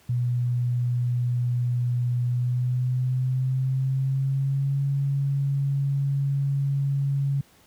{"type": "tone with pitch glide", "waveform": "sine", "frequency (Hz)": [122.4, 138.99], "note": ["B2", "C#3"], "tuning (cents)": [-15, 5], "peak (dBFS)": -21, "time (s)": [0.09, 7.41], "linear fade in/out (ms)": 5, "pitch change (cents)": 220, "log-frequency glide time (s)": [2.27, 4.8], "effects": ["pink hiss -57 dBFS RMS until 7.66 s", "high-pass 60 Hz 12 dB/octave"]}